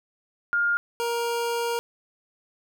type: tone pair in turn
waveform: sine / 25% pulse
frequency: 1412 / 469.9 Hz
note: F6 / A#4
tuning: +19 / +14 cents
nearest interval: octave + perfect fifth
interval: 1905 cents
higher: first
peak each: -20 / -21 dBFS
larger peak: first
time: 0.53-0.77 / 1-1.79 s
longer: second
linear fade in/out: 0 ms
effects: none